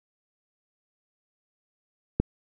click, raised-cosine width 3 ms, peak -8 dBFS, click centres 2.2 s, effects none

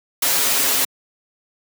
white noise with comb filter, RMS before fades -18 dBFS, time 0.22-0.85 s, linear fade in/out 5 ms, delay 7.3 ms, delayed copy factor +0.95, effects high-pass 200 Hz 12 dB/octave

